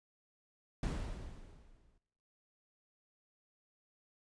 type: noise with exponential decay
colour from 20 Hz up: brown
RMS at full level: -32 dBFS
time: 0.83-1.98 s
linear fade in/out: 2 ms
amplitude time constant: 250 ms
effects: noise-tail reverb RT60 1.0 s tail -22 dB re dry + resampled to 22050 Hz